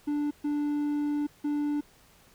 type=tone bursts at uneven times; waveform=triangle; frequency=293.4 Hz; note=D4; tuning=2 cents flat; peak=-24 dBFS; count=3; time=0.07-0.31 / 0.44-1.27 / 1.44-1.81 s; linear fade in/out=10 ms; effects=pink hiss -59 dBFS RMS until 2.34 s